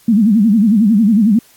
sine tone with vibrato, 214.2 Hz, A3, 46 cents flat, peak -7 dBFS, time 0.08-1.39 s, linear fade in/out 5 ms, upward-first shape sine, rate 11 Hz, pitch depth 170 cents each way, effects white hiss -48 dBFS RMS until 1.56 s + AAC 64 kbps

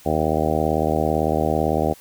harmonic tone, 77.9 Hz, D#2, 3 cents sharp, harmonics 1 / 2 / 3 / 4 / 5 / 6 / 7 / 8 / 9 / 10, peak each -27 / -27 / -27 / -27 / -27 / -27 / -27 / -27 / -27 / -27 dBFS, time 0.05-1.94 s, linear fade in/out 20 ms, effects white hiss -48 dBFS RMS until 2 s

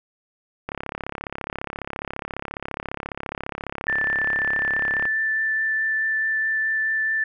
click train, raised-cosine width 0.5 ms, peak -14 dBFS, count 152, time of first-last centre 0.69-5.054 s, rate 34.6 Hz
sine tone with vibrato, 1765 Hz, A6, 5 cents sharp, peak -20 dBFS, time 3.88-7.24 s, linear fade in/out 5 ms, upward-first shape triangle, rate 4.7 Hz, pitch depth 9 cents each way
effects none

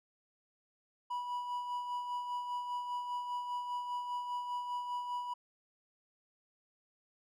triangle tone with tremolo, 979 Hz, B5, 15 cents flat, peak -32 dBFS, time 1.1-5.34 s, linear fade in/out 10 ms, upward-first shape sine, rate 5 Hz, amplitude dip 45%, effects none

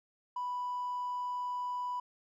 sine tone with hard clipping, 987.8 Hz, B5, in tune, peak -34 dBFS, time 0.36-2 s, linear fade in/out 5 ms, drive 1 dB, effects none

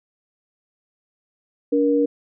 sine tone pair together, 287.8 / 472.8 Hz, D4 / A#4, -35 / +24 cents, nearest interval major sixth, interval 859 cents, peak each -18 dBFS, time 1.72-2.06 s, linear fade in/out 10 ms, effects none

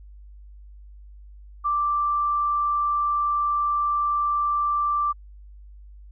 sine tone, 1174.7 Hz, D6, in tune, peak -20 dBFS, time 1.64-5.13 s, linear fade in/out 20 ms, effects added 50 Hz sine -42 dBFS peak until 6.11 s

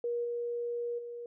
sine tone with level steps, 476.1 Hz, A#4, 37 cents sharp, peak -30 / -32 / -39 dBFS, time 0.04-1.26 s, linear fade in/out 2 ms, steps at 0.24 / 0.98 s, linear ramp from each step 10 ms, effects none

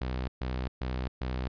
sawtooth tone bursts, 63.4 Hz, B1, 46 cents sharp, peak -27 dBFS, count 4, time 0.01-1.48 s, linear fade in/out 5 ms, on 270 ms, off 130 ms, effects resampled to 11025 Hz

